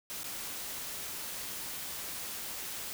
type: noise with dropouts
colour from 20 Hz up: white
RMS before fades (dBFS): -40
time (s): 0.1-2.93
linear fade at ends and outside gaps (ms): 0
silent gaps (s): 0.233-0.242
effects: none